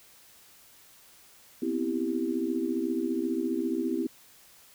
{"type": "chord", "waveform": "sine", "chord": "C major seventh", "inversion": "third", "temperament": "equal", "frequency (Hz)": [246.9, 261.6, 329.6, 392], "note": ["B3", "C4", "E4", "G4"], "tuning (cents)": [0, 0, 0, 0], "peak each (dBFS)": [-34, -32, -30, -34], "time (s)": [1.62, 4.07], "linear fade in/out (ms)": 5, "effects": ["white hiss -56 dBFS RMS until 4.74 s"]}